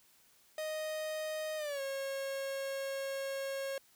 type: tone with pitch glide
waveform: 45% pulse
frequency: 622.3 to 544.9 Hz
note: D#5 to C#5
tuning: 0 to -30 cents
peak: -36 dBFS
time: 0.58-3.78 s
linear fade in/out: 2 ms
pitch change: -230 cents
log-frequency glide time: 1.57-1.81 s
effects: white hiss -66 dBFS RMS until 3.95 s